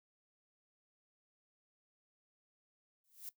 violet noise with exponential growth, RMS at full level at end -42 dBFS, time 3.04-3.29 s, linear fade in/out 2 ms, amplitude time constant 53 ms, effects noise-tail reverb RT60 0.1 s tail -17 dB re dry

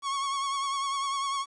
45% pulse tone with vibrato, 1103 Hz, C#6, 9 cents flat, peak -28 dBFS, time 0.02-1.46 s, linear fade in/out 50 ms, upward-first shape triangle, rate 10 Hz, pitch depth 48 cents each way, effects resampled to 22050 Hz + 10-bit

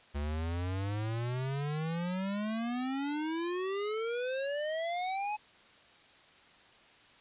square exponential sweep, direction up, 70.8 to 857 Hz, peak -33 dBFS, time 0.14-5.37 s, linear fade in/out 20 ms, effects white hiss -59 dBFS RMS until 7.2 s + resampled to 8000 Hz

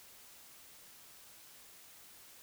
silence, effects white hiss -57 dBFS RMS until 2.42 s

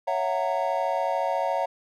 triangle chord, F# dominant seventh, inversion second, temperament just, 555 / 666 / 740 / 925 Hz, C#5 / E5 / F#5 / A#5, +2 / +18 / 0 / -14 cents, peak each -27 dBFS, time 0.07-1.66 s, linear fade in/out 10 ms, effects none

